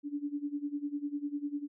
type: tone with tremolo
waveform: sine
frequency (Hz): 289.5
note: D4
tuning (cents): -25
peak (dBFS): -30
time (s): 0.03-1.68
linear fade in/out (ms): 50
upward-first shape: sine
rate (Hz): 10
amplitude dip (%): 85
effects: none